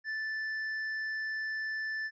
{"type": "tone with tanh clipping", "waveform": "sine", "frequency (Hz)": 1757, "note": "A6", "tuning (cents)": -3, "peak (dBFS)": -34, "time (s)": [0.04, 2.11], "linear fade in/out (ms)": 50, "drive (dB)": 6, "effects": ["resampled to 16000 Hz"]}